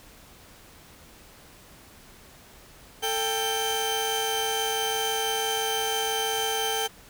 sawtooth tone cluster, 444.8 / 791 / 3118 Hz, A4 / G5 / G7, +19 / +15 / -10 cents, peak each -26 dBFS, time 3.02-6.88 s, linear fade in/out 20 ms, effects pink hiss -51 dBFS RMS until 7.09 s

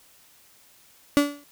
35% pulse tone with exponential decay, 288.1 Hz, D4, 33 cents flat, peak -11 dBFS, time 1.17-1.44 s, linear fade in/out 0 ms, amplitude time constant 57 ms, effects white hiss -56 dBFS RMS until 1.51 s

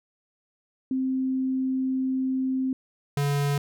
sine / square tone pair in turn, 261.6 / 142.72 Hz, C4 / D3, 0 / -49 cents, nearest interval minor seventh, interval 1049 cents, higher first, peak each -23 dBFS, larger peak neither, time 0.91-2.73 / 3.17-3.58 s, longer first, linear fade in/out 2 ms, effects none

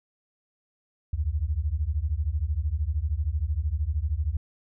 sine beating tone pair, 69.3 / 82.3 Hz, C#2 / E2, 0 / -2 cents, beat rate 13 Hz, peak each -27 dBFS, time 1.13-4.37 s, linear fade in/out 5 ms, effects none

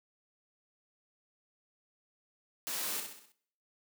white noise with echo, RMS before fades -37 dBFS, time 2.67-3 s, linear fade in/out 0 ms, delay 64 ms, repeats 5, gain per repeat -6 dB, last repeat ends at 3.32 s, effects noise-tail reverb RT60 0.6 s tail -18 dB re dry + high-pass 200 Hz 12 dB/octave

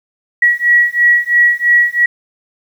sine beating tone pair, 1921 / 1924 Hz, B6 / B6, -48 / -46 cents, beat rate 3 Hz, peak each -11 dBFS, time 0.42-2.06 s, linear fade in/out 5 ms, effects 7-bit

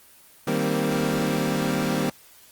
25% pulse chord, C minor seventh, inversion first, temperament equal, 155.56 / 196 / 233.1 / 261.6 Hz, Eb3 / G3 / Bb3 / C4, 0 / 0 / 0 / 0 cents, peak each -24 dBFS, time 0.47-2.1 s, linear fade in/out 5 ms, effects white hiss -52 dBFS RMS until 2.51 s + Opus 24 kbps

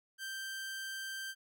sawtooth tone, 1568 Hz, G6, in tune, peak -36 dBFS, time 0.18-1.35 s, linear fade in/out 50 ms, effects none

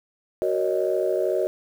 sine chord, D# minor seventh, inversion first, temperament just, 373.4 / 466.7 / 560 / 622.3 Hz, F#4 / A#4 / C#5 / D#5, +16 / +2 / +18 / 0 cents, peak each -24 / -27 / -27 / -25 dBFS, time 0.42-1.47 s, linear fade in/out 0 ms, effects tanh soft clip ceiling -11 dBFS + 8-bit

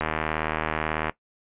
click train, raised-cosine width 0.5 ms, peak -10 dBFS, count 86, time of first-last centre 0.01-1.096 s, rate 78.3 Hz, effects noise-tail reverb RT60 0.1 s tail -17 dB re dry + resampled to 8000 Hz

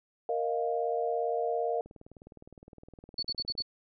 sine chord, Bb suspended fourth, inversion none, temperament just, 466.2 / 621.6 / 699.2 Hz, Bb4 / Eb5 / F5, 0 / -2 / +2 cents, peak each -31 / -34 / -32 dBFS, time 0.29-1.81 s, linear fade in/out 2 ms
click train, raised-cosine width 2 ms, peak -36 dBFS, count 35, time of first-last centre 1.86-3.604 s, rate 19.5 Hz
sine tone bursts, 4441 Hz, C#8, 2 cents sharp, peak -30 dBFS, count 5, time 3.18-3.623 s, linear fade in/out 5 ms, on 47 ms, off 52 ms
effects none

